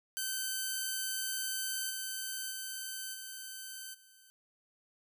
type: tone with level steps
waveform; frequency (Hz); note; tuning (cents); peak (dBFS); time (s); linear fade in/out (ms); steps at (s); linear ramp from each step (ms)
5% pulse; 1539; G6; -32; -23 / -26 / -28 / -32 / -48; 0.17-4.3; 0; 1.89 / 2.5 / 3.13 / 3.93; 20
effects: none